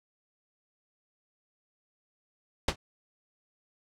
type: noise with exponential decay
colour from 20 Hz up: pink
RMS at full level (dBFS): -19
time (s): 2.68-2.76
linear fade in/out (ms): 5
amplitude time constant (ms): 17
effects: low-pass 6000 Hz 12 dB/octave